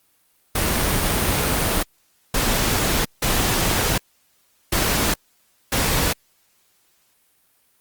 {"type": "noise bursts at uneven times", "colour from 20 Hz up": "pink", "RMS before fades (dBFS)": -20, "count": 5, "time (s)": [[0.55, 1.83], [2.34, 3.05], [3.22, 3.98], [4.72, 5.14], [5.72, 6.13]], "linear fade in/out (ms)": 5, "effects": ["white hiss -62 dBFS RMS until 7.8 s", "Opus 32 kbps"]}